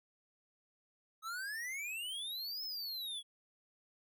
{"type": "exponential two-way sweep", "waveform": "square", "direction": "up then down", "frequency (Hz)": [1268, 5274, 3317], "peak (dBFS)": -40, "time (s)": [1.22, 3.23], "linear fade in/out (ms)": 50, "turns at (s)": 2.64, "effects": []}